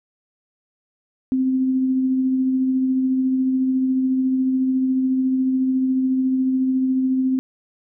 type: tone with tremolo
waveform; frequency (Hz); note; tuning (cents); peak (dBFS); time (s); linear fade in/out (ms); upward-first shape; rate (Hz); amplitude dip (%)
sine; 260.5; C4; -7; -15; 1.32-7.39; 0; triangle; 14; 30
effects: none